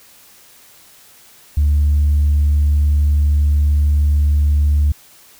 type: tone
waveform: sine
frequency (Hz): 73.42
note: D2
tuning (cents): 0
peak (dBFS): -9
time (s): 1.57-4.92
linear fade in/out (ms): 5
effects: tanh soft clip ceiling -8 dBFS + white hiss -46 dBFS RMS until 5.39 s